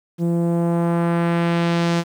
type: tone with low-pass filter sweep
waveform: sawtooth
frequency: 170 Hz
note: F3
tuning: 46 cents flat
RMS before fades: -19 dBFS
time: 0.18-2.04 s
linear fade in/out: 50 ms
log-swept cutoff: 350 to 6700 Hz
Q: 0.93
effects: 8-bit